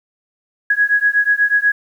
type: beating tone pair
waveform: sine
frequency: 1661.2 / 1669.4 Hz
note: G#6 / G#6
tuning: 0 / +9 cents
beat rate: 8.2 Hz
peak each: -15 dBFS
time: 0.7-1.72 s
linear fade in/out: 5 ms
effects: 8-bit